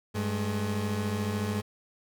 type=tone pair together; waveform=30% pulse; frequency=99.38 / 212.6 Hz; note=G2 / G#3; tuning=+24 / +41 cents; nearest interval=octave + minor second; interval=1317 cents; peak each=-28 / -29 dBFS; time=0.14-1.62 s; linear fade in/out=20 ms; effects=none